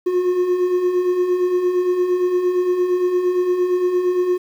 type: beating tone pair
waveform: triangle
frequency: 353.2 / 361.9 Hz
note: F4 / F#4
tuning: +20 / -38 cents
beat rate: 8.7 Hz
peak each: -23 / -14 dBFS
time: 0.06-4.38 s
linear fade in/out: 10 ms
effects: 8-bit